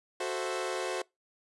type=chord; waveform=sawtooth; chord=F# half-diminished seventh; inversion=none; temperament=equal; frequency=370 / 440 / 523.3 / 659.3 Hz; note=F#4 / A4 / C5 / E5; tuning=0 / 0 / 0 / 0 cents; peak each=-31 / -35 / -33 / -36 dBFS; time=0.2-1.02 s; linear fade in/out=5 ms; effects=noise-tail reverb RT60 0.2 s tail -24 dB re dry + resampled to 24000 Hz